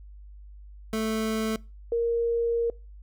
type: tone pair in turn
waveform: 25% pulse / sine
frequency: 220 / 467 Hz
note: A3 / A#4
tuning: 0 / +3 cents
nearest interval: octave + minor second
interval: 1303 cents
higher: second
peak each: -22 dBFS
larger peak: neither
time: 0.93-1.56 / 1.92-2.7 s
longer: second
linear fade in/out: 2 ms
effects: noise-tail reverb RT60 0.3 s tail -24 dB re dry + added 50 Hz sine -43 dBFS peak until 3.02 s